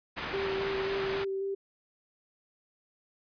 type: low-pass noise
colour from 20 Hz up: white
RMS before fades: -37 dBFS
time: 0.16-1.25 s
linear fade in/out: 20 ms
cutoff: 2300 Hz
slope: 12 dB/octave
type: tone with vibrato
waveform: sine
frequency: 390 Hz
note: G4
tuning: 9 cents flat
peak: -30 dBFS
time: 0.33-1.55 s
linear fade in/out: 10 ms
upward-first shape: square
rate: 3.7 Hz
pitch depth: 12 cents each way
effects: resampled to 11025 Hz